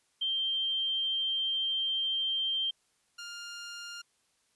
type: tone pair in turn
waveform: sine / 15% pulse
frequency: 3153 / 1404.5 Hz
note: G7 / F6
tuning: +9 / +9 cents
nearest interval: octave + major second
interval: 1400 cents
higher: first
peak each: -28 / -34 dBFS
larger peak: first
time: 0.21-2.71 / 3.18-4.02 s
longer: first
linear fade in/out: 10 ms
effects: white hiss -72 dBFS RMS until 4.55 s + resampled to 24000 Hz